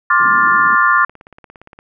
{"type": "chord", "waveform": "sine", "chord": "D minor seventh", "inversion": "third", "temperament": "just", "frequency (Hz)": [1057.2, 1174.7, 1409.6, 1762], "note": ["C6", "D6", "F6", "A6"], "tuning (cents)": [18, 0, 16, 2], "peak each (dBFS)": [-15, -14, -14, -15], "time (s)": [0.1, 1.05], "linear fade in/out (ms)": 5}
{"type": "band-pass noise", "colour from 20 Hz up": "pink", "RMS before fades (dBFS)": -32, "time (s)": [0.19, 0.76], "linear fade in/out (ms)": 20, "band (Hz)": [180, 320], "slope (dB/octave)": 24}
{"type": "click train", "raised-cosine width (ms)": 0.5, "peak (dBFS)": -24, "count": 15, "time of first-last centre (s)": [0.98, 1.789], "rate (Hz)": 17.3}
{"effects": []}